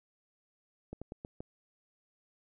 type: slowing click train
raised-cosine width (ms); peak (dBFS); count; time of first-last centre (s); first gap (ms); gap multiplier
2; -28; 5; 0.93-1.405; 86; 1.22
effects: none